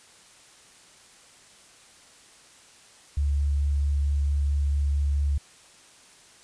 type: tone with vibrato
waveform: sine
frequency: 71.4 Hz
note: D2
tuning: 48 cents flat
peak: -21 dBFS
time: 3.17-5.38 s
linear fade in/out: 5 ms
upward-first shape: sine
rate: 4.5 Hz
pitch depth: 9 cents each way
effects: white hiss -53 dBFS RMS until 6.43 s + resampled to 22050 Hz